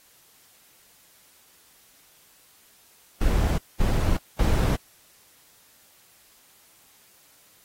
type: noise bursts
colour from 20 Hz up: brown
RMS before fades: -21 dBFS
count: 3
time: 3.21-4.76 s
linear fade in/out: 5 ms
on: 370 ms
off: 220 ms
effects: white hiss -57 dBFS RMS until 7.64 s + AAC 48 kbps